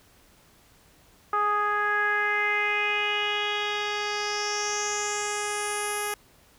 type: tone with low-pass filter sweep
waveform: 10% pulse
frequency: 415.3 Hz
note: G#4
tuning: in tune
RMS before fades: -27 dBFS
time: 1.33-6.14 s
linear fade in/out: 2 ms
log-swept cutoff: 1200 to 12000 Hz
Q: 4.4
effects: pink hiss -58 dBFS RMS until 6.58 s